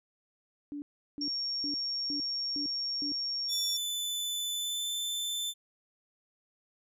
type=tone bursts; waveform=sine; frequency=290 Hz; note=D4; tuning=22 cents flat; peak=-36 dBFS; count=6; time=0.72-3.12 s; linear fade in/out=0 ms; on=100 ms; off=360 ms
type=tone; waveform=sine; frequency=5530 Hz; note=F8; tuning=18 cents flat; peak=-31 dBFS; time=1.21-3.77 s; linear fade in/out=5 ms
type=tone with pitch glide; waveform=sawtooth; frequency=3506 to 3537 Hz; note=A7 to A7; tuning=-7 to +8 cents; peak=-29 dBFS; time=3.48-5.54 s; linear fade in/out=50 ms; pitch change=+15 cents; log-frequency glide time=4.53-4.9 s
effects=none